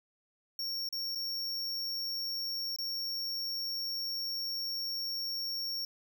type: tone with dropouts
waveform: square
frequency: 5510 Hz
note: F8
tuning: 24 cents flat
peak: -34 dBFS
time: 0.59-5.85 s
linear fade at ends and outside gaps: 2 ms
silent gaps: 0.889-0.926 / 1.15-1.156 / 2.762-2.786 s
effects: 12-bit